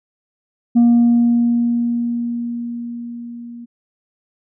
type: tone with level ramp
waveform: sine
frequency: 236.9 Hz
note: A#3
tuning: 28 cents sharp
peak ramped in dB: -5 to -31 dBFS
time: 0.75-3.66 s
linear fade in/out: 20 ms
effects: tanh soft clip ceiling -7 dBFS